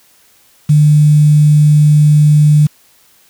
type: tone with quantisation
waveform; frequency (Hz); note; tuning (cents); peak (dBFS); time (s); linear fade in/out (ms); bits
sine; 150; D3; +37; -4; 0.69-2.67; 10; 5
effects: white hiss -49 dBFS RMS until 3.29 s